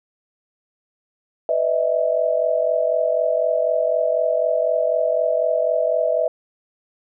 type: tone cluster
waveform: sine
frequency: 498.6 / 605 / 649 Hz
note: B4 / D#5 / E5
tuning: +16 / -49 / -27 cents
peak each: -23 / -22 / -19 dBFS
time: 1.49-6.28 s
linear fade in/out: 2 ms
effects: none